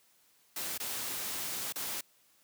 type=noise with dropouts; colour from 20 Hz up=white; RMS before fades=-37 dBFS; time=0.56-2.01 s; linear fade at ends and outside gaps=5 ms; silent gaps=0.778-0.799 / 1.725-1.757 s; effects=white hiss -67 dBFS RMS until 2.43 s + high-pass 100 Hz 12 dB/octave